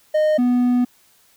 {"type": "tone pair in turn", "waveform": "triangle", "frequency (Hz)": [615, 246.3], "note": ["D#5", "B3"], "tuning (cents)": [-20, -5], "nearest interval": "octave + major third", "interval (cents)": 1585, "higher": "first", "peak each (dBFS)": -12, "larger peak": "neither", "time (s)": [[0.14, 0.38], [0.38, 0.85]], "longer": "second", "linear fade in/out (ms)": 10, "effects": ["white hiss -56 dBFS RMS until 1.36 s"]}